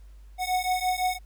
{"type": "beating tone pair", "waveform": "square", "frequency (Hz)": [733, 738.9], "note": ["F#5", "F#5"], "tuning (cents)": [-16, -3], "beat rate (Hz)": 5.9, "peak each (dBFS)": -28, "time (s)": [0.38, 1.19], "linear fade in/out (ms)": 50, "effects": ["added 50 Hz sine -45 dBFS peak until 1.25 s", "pink hiss -66 dBFS RMS until 1.25 s"]}